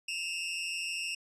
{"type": "tone pair together", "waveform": "sawtooth", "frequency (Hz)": [2600, 2773], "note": ["E7", "F7"], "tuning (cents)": [-24, -13], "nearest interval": "minor second", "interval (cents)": 111, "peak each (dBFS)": [-34, -32], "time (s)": [0.08, 1.15], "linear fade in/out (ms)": 5, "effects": ["resampled to 22050 Hz"]}